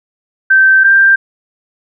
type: tone pair in turn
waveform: sine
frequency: 1553 / 1581.1 Hz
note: G6 / G6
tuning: -17 / +14 cents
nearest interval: unison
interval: 31 cents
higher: second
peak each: -4 dBFS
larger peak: neither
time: 0.5-0.84 / 0.84-1.16 s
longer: first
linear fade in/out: 10 ms
effects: none